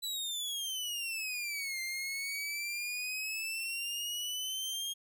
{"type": "exponential two-way sweep", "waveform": "sawtooth", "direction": "down then up", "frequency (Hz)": [3985, 2089, 3251], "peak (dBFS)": -32, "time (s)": [0.02, 4.94], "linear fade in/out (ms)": 20, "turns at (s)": 1.81, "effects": []}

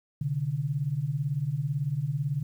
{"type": "beating tone pair", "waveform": "sine", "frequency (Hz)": [129, 147], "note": ["C3", "D3"], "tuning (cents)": [-24, 2], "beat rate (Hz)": 18, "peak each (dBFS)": [-31, -28], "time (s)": [0.21, 2.43], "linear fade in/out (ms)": 5, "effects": ["10-bit"]}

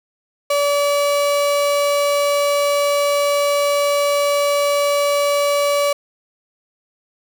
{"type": "tone", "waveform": "35% pulse", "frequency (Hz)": 574, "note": "D5", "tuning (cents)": -40, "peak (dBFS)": -13, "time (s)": [0.5, 5.93], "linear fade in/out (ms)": 5, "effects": []}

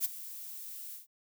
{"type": "noise with ADSR envelope", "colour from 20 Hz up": "violet", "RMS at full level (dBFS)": -28, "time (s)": [0, 1.07], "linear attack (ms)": 47, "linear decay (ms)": 18, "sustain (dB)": -16, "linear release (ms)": 140, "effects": []}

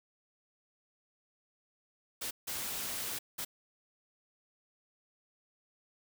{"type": "noise bursts at uneven times", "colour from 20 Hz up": "white", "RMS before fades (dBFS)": -38, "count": 3, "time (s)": [[2.21, 2.31], [2.47, 3.19], [3.38, 3.45]], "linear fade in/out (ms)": 10, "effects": []}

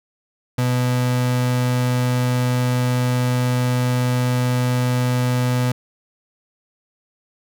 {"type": "tone", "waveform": "35% pulse", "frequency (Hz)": 124.7, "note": "B2", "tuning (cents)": 17, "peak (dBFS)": -15, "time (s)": [0.58, 5.72], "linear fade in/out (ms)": 5, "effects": []}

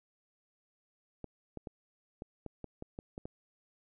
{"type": "clicks", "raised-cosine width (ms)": 2, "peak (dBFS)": -28, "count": 10, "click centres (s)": [1.243, 1.573, 1.672, 2.221, 2.463, 2.643, 2.824, 2.989, 3.179, 3.255], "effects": []}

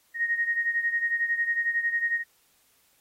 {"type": "beating tone pair", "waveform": "sine", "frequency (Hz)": [1864.7, 1875.7], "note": ["A#6", "A#6"], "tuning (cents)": [0, 10], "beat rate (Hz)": 11, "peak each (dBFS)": [-25, -30], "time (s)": [0.14, 2.24], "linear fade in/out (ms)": 50, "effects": ["white hiss -65 dBFS RMS until 3 s", "AAC 48 kbps"]}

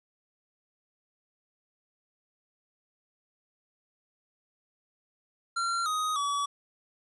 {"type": "tone with pitch steps", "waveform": "square", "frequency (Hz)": [1372, 1250.9, 1140.5], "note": ["F6", "D#6", "C#6"], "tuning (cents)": [-31, 9, 49], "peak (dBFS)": -28, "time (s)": [5.56, 6.46], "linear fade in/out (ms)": 10, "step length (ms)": 300, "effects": ["resampled to 24000 Hz", "11-bit"]}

